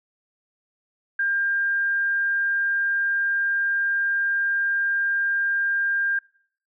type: tone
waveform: sine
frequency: 1600 Hz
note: G6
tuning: 35 cents sharp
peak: -20 dBFS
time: 1.19-6.19 s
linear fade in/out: 5 ms
effects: noise-tail reverb RT60 0.6 s tail -23 dB re dry